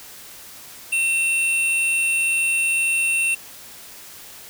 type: tone pair together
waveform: sine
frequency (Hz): 2700 / 9082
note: E7 / C#9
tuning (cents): +41 / +41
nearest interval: octave + major sixth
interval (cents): 2100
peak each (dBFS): -16 / -23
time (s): 0.92-3.35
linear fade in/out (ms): 10
effects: tanh soft clip ceiling -15 dBFS + white hiss -41 dBFS RMS until 4.49 s